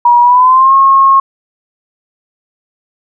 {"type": "tone with pitch glide", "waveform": "sine", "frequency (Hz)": [960, 1083.8], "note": ["B5", "C#6"], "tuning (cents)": [-49, -39], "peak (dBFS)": -3, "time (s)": [0.05, 1.2], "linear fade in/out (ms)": 5, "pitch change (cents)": 210, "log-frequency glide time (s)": [0.21, 0.74], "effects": []}